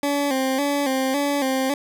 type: tone with vibrato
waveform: 20% pulse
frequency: 274.3 Hz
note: C#4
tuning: 18 cents flat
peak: -15 dBFS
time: 0.03-1.74 s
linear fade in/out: 2 ms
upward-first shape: square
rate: 1.8 Hz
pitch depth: 69 cents each way
effects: none

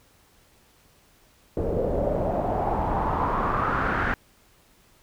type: noise with low-pass filter sweep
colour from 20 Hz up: pink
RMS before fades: -25 dBFS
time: 1.57-4.14 s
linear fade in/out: 0 ms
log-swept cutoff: 460 to 1600 Hz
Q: 3.9
effects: pink hiss -59 dBFS RMS until 5.02 s

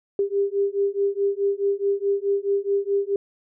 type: beating tone pair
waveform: sine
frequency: 396.9 / 401.6 Hz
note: G4 / G4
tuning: +22 / +42 cents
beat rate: 4.7 Hz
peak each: -23 dBFS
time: 0.19-3.16 s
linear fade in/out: 2 ms
effects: none

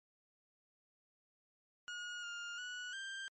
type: tone with pitch steps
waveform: 30% pulse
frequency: 1441 / 1411 / 1470 / 1581 Hz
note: F#6 / F6 / F#6 / G6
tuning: -46 / +17 / -12 / +14 cents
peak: -40 dBFS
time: 1.88-3.28 s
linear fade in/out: 0 ms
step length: 350 ms
effects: low-pass 9000 Hz 12 dB/octave + MP3 32 kbps

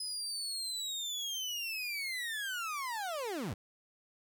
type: linear sweep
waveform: 30% pulse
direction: down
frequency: 5060 to 74 Hz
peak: -33 dBFS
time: 0-3.54 s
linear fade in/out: 5 ms
effects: none

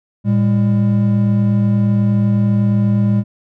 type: tone pair together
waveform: triangle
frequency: 113.2 / 201.5 Hz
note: A2 / G3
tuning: +50 / +48 cents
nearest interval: minor seventh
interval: 998 cents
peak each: -12 dBFS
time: 0.24-3.24 s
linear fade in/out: 50 ms
effects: none

